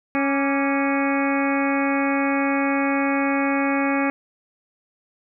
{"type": "harmonic tone with a mistuned harmonic", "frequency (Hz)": 276.4, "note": "C#4", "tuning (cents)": -5, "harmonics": [1, 2, 3, 4, 5, 6, 7, 8, 9], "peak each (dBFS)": [-21, -27, -28, -30, -33, -31, -34, -29, -33], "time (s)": [0.15, 4.1], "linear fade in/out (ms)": 0, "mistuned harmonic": 4, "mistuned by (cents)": 84, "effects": []}